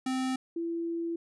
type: tone pair in turn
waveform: square / sine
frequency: 259.7 / 335.7 Hz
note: C4 / E4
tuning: -13 / +32 cents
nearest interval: major third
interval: 445 cents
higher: second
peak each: -29 / -30 dBFS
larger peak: first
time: 0.06-0.36 / 0.56-1.16 s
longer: second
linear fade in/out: 5 ms
effects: resampled to 24000 Hz